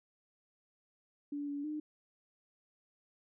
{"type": "tone with pitch steps", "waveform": "sine", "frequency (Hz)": [288.7, 285.9, 303.3], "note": ["D4", "D4", "D#4"], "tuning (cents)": [-30, -46, -44], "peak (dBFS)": -36, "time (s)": [1.32, 1.8], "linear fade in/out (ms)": 5, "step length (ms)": 160, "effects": []}